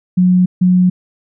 sine tone pair in turn, 181.7 / 181.7 Hz, F#3 / F#3, -31 / -31 cents, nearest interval unison, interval 0 cents, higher neither, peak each -7 dBFS, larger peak neither, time 0.17-0.46 / 0.61-0.9 s, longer neither, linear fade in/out 10 ms, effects none

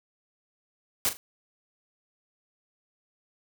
white noise with echo, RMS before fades -25 dBFS, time 1.05-1.09 s, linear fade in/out 0 ms, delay 40 ms, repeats 2, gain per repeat -11 dB, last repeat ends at 1.17 s, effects none

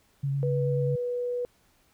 sine tone with vibrato, 138.59 Hz, C#3, in tune, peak -25 dBFS, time 0.23-0.96 s, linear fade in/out 10 ms, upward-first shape square, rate 9.3 Hz, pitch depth 15 cents each way
sine tone, 489.2 Hz, B4, 16 cents flat, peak -27 dBFS, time 0.43-1.45 s, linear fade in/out 0 ms
effects pink hiss -65 dBFS RMS until 1.93 s

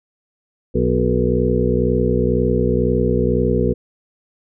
harmonic tone with a mistuned harmonic, 62 Hz, B1, 7 cents sharp, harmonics 1 / 2 / 3 / 4 / 6 / 7 / 8, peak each -22 / -22 / -22 / -22 / -22 / -22 / -22 dBFS, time 0.74-3.74 s, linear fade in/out 20 ms, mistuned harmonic 8, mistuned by -42 cents, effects none

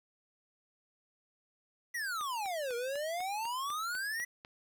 square exponential two-way sweep, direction down then up, 1984 to 465.9 to 1984 Hz, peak -35 dBFS, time 1.94-4.25 s, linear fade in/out 10 ms, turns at 2.75 s
click train, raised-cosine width 0.3 ms, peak -32 dBFS, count 10, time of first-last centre 2.21-4.449 s, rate 4.02 Hz
effects 10-bit

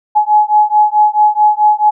sine beating tone pair, 843 / 847.6 Hz, G#5 / G#5, +26 / +35 cents, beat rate 4.6 Hz, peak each -10 / -10 dBFS, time 0.15-1.91 s, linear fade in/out 20 ms, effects none

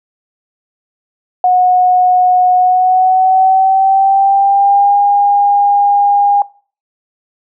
sine tone with pitch glide, 730 to 810 Hz, F#5 to G#5, -24 to -43 cents, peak -6 dBFS, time 1.44-6.42 s, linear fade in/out 2 ms, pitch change +181 cents, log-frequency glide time 2.56-4.96 s, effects noise-tail reverb RT60 0.4 s tail -21 dB re dry

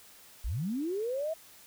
sine linear sweep, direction up, 35.58 to 659 Hz, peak -30 dBFS, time 0.44-1.34 s, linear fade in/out 10 ms, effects white hiss -55 dBFS RMS until 1.66 s

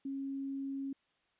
sine tone, 273.1 Hz, C#4, 26 cents flat, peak -36 dBFS, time 0.05-0.93 s, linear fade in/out 5 ms, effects white hiss -75 dBFS RMS until 1.39 s + resampled to 8000 Hz

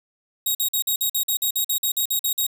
5% pulse tone bursts, 3786 Hz, A#7, 26 cents sharp, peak -12 dBFS, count 15, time 0.46-2.467 s, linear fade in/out 5 ms, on 89 ms, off 48 ms, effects none

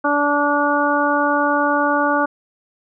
harmonic tone, 290 Hz, D4, 22 cents flat, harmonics 1 / 2 / 3 / 4 / 5, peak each -21 / -21 / -21 / -21 / -21 dBFS, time 0.04-2.26 s, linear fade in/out 10 ms, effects none

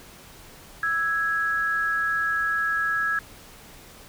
sine tone pair together, 1318.5 / 1661.2 Hz, E6 / G#6, 0 / 0 cents, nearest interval major third, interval 400 cents, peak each -27 / -23 dBFS, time 0.83-3.19 s, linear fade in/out 2 ms, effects pink hiss -47 dBFS RMS until 4.08 s

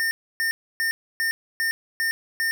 square tone bursts, 1816 Hz, A#6, 46 cents flat, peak -22 dBFS, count 7, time 0-2.51 s, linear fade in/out 0 ms, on 110 ms, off 290 ms, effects 10-bit

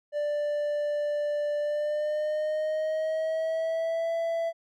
triangle tone with pitch glide, 589 to 665 Hz, D5 to E5, +5 to +15 cents, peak -24 dBFS, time 0.12-4.53 s, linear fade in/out 50 ms, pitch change +210 cents, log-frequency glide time 1.59-4.13 s, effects none

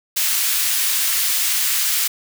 white high-pass noise, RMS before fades -19 dBFS, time 0.16-2.08 s, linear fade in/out 10 ms, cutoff 1700 Hz, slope 12 dB/octave, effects none

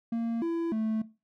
triangle tone with pitch steps, 230.6 / 334.5 / 219.5 Hz, A#3 / E4 / A3, -19 / +25 / -4 cents, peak -25 dBFS, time 0.12-1.02 s, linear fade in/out 5 ms, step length 300 ms, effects noise-tail reverb RT60 0.3 s tail -18 dB re dry

